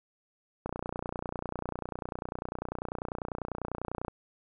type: click train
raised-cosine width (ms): 1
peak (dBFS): -20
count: 104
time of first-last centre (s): 0.66-4.082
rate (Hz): 30.1
effects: none